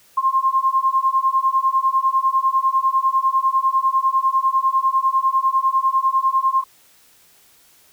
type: beating tone pair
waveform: sine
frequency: 1057 / 1067 Hz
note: C6 / C6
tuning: +17 / +34 cents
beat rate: 10 Hz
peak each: -18 dBFS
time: 0.17-6.64 s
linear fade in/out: 10 ms
effects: white hiss -53 dBFS RMS until 7.92 s

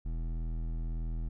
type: tone with hard clipping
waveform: triangle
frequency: 40.84 Hz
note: E1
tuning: 15 cents flat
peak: -34 dBFS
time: 0.05-1.29 s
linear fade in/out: 10 ms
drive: 16 dB
effects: none

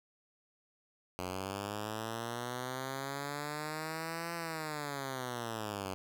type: linear two-way sweep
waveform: 5% pulse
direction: up then down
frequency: 89.7 to 170.2 to 92.6 Hz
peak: -26 dBFS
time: 1.19-5.94 s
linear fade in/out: 0 ms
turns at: 4.34 s
effects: none

